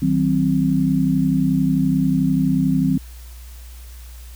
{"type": "chord", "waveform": "sine", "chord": "C diminished", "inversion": "first", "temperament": "just", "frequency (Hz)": [156.98, 188.37, 261.6], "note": ["Eb3", "Gb3", "C4"], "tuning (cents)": [16, 31, 0], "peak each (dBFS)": [-20, -20, -18], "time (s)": [0.02, 2.98], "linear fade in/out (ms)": 5, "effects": ["added 60 Hz sine -35 dBFS peak until 4.35 s", "white hiss -47 dBFS RMS until 4.35 s"]}